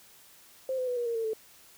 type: tone with pitch steps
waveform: sine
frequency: 524 / 508.8 / 494 / 479.7 / 465.8 / 452.2 / 439.1 Hz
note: C5 / C5 / B4 / A#4 / A#4 / A4 / A4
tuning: +2 / -48 / 0 / +50 / -1 / +47 / -4 cents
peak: -28 dBFS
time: 0.69-1.334 s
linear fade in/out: 2 ms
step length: 92 ms
effects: white hiss -56 dBFS RMS until 1.77 s